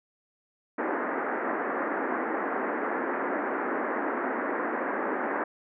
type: band-pass noise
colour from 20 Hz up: pink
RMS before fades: -30 dBFS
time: 0.78-5.44 s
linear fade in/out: 5 ms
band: 240 to 1900 Hz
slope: 48 dB/octave
effects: none